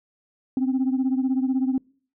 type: beating tone pair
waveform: sine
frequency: 258 / 274 Hz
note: C4 / C#4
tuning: -24 / -20 cents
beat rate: 16 Hz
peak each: -20 / -24 dBFS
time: 0.57-1.78 s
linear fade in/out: 2 ms
effects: noise-tail reverb RT60 0.5 s tail -26 dB re dry + tanh soft clip ceiling -16 dBFS